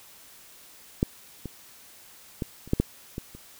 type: clicks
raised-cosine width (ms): 3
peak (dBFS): -8 / -21 / -15 / -30 / -8 / -8 / -19 / -30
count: 8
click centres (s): 1.029 / 1.457 / 2.422 / 2.676 / 2.734 / 2.8 / 3.181 / 3.35
effects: white hiss -51 dBFS RMS until 3.59 s